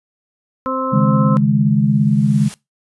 harmonic tone, 261.6 Hz, C4, in tune, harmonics 1 / 2 / 4 / 5, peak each -23 / -23 / -23 / -23 dBFS, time 0.66-1.37 s, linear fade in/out 0 ms
sine chord, C# suspended second, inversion none, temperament just, 138.59 / 155.92 / 207.9 Hz, C#3 / D#3 / G#3, 0 / +4 / +2 cents, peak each -15 / -17 / -14 dBFS, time 0.92-2.49 s, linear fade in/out 20 ms
white noise with exponential growth, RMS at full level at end -32 dBFS, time 1.66-2.54 s, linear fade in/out 0 ms, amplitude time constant 190 ms
effects noise-tail reverb RT60 0.2 s tail -21 dB re dry + resampled to 24000 Hz

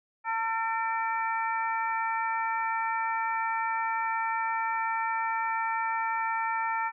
harmonic tone with a mistuned harmonic, 450.7 Hz, A4, 42 cents sharp, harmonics 2 / 3 / 4 / 5, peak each -29 / -33 / -35 / -37 dBFS, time 0.24-6.92 s, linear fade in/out 50 ms, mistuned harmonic 5, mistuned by +48 cents, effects none

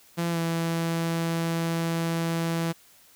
sawtooth tone with pitch glide, 169.8 to 166.11 Hz, F3 to E3, -48 to +14 cents, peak -21 dBFS, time 0.17-2.73 s, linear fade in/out 20 ms, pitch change -38 cents, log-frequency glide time 0.31-0.38 s, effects white hiss -56 dBFS RMS until 3.15 s

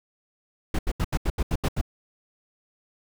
brown noise bursts, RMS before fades -23 dBFS, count 9, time 0.74-1.813 s, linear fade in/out 5 ms, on 49 ms, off 79 ms, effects none

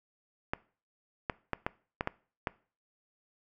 clicks, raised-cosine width 0.5 ms, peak -15 dBFS, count 7, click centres 0.535 / 1.298 / 1.533 / 1.665 / 2.009 / 2.074 / 2.472 s, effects noise-tail reverb RT60 0.4 s tail -21 dB re dry

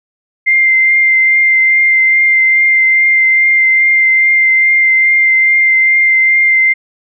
sine tone with vibrato, 2093 Hz, C7, in tune, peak -6 dBFS, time 0.46-6.74 s, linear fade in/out 20 ms, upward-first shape triangle, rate 2.4 Hz, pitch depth 16 cents each way, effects none

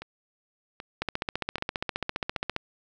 two click trains, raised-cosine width 0.3 ms, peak -12 / -22 dBFS, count 24 / 4, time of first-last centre 1.02-2.564 / 0.02-2.364 s, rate 14.9 / 1.28 Hz, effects none

